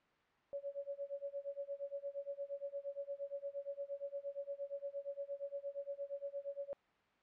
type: tone with tremolo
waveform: sine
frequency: 562 Hz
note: C#5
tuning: 24 cents sharp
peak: -38 dBFS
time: 0.53-6.73 s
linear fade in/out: 0 ms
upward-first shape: sine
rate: 8.6 Hz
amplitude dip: 95%
effects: white hiss -72 dBFS RMS until 7.22 s + low-pass 2000 Hz 12 dB/octave